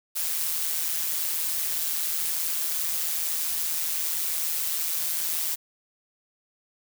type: noise with amplitude modulation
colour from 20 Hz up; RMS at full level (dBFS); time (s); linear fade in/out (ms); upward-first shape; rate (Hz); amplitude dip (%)
blue; -25; 0.15-5.56; 20; sine; 161; 60
effects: none